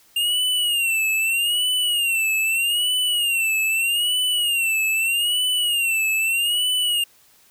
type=tone with vibrato; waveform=square; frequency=2794 Hz; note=F7; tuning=in tune; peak=-19 dBFS; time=0.16-7.04 s; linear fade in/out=5 ms; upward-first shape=sine; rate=0.8 Hz; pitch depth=120 cents each way; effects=white hiss -55 dBFS RMS until 7.5 s